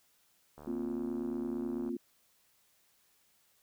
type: click train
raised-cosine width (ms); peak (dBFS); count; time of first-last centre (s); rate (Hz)
1; -36; 99; 0.58-1.89; 74.8
type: chord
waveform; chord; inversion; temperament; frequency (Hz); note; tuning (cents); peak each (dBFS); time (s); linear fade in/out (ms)
sine; Bb suspended second; none; just; 233.1 / 262.2 / 349.6; Bb3 / C4 / F4; 0 / +4 / +2; -38; 0.67-1.97; 5
effects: white hiss -70 dBFS RMS until 3.62 s